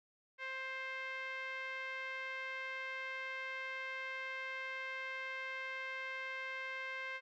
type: tone with low-pass filter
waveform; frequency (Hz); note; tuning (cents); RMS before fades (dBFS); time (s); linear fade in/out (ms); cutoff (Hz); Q
5% pulse; 526; C5; +9; -43; 0.38-7.21; 50; 2000; 2.8
effects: none